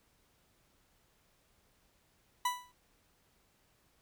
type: tone with exponential decay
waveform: 40% pulse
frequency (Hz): 987.8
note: B5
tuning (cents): 0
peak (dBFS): -26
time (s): 2.45-2.72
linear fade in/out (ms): 5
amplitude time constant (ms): 58
effects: pink hiss -71 dBFS RMS until 4.01 s